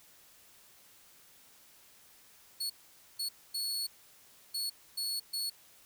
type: tone bursts at uneven times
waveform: sawtooth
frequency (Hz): 4391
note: C#8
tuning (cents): -17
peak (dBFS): -30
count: 6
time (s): 2.6-2.7 / 3.19-3.29 / 3.54-3.87 / 4.54-4.7 / 4.97-5.2 / 5.33-5.5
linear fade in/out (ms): 10
effects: white hiss -60 dBFS RMS until 5.85 s